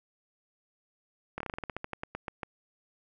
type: slowing click train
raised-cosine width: 0.5 ms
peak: -20 dBFS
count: 16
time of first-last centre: 1.38-2.432 s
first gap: 24 ms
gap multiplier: 1.14
effects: none